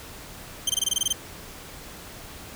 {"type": "tone bursts", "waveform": "20% pulse", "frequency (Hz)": 3136, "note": "G7", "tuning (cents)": 0, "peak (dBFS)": -15, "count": 10, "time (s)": [0.67, 1.128], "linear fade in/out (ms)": 5, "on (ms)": 26, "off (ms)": 22, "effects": ["pink hiss -42 dBFS RMS until 2.55 s"]}